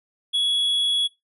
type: tone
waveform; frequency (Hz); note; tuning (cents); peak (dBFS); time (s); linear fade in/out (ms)
triangle; 3363; G#7; +21; -17; 0.33-1.08; 20
effects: noise-tail reverb RT60 0.2 s tail -22 dB re dry + resampled to 32000 Hz